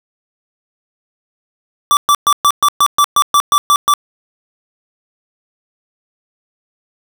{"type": "tone bursts", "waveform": "square", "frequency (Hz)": 1164, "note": "D6", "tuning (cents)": -16, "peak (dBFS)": -8, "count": 12, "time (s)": [1.91, 3.938], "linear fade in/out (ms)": 0, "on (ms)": 59, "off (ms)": 120, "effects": []}